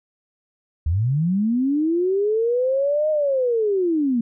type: linear two-way sweep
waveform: sine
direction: up then down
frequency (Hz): 71.9 to 623 to 225.2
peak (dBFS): -17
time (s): 0.86-4.21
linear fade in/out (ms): 5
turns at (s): 3.1
effects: none